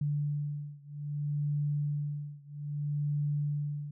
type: beating tone pair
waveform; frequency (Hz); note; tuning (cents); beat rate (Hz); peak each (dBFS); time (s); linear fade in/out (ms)
sine; 146.1 / 146.72; D3 / D3; -9 / -1; 0.62; -33 / -34; 0.01-3.91; 5
effects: none